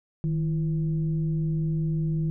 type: tone with frequency modulation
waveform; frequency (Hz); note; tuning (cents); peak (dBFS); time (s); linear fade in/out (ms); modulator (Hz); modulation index
sine; 157.3; D#3; +19; -23; 0.24-2.3; 0; 180; 0.39
effects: none